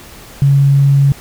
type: tone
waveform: sine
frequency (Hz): 139.3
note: C#3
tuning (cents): +9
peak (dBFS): -6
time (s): 0.42-1.12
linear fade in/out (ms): 0
effects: pink hiss -36 dBFS RMS until 1.2 s